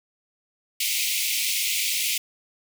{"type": "high-pass noise", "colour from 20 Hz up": "pink", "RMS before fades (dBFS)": -25, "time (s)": [0.8, 2.18], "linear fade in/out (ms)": 5, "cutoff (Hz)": 2100, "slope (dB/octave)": 96, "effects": []}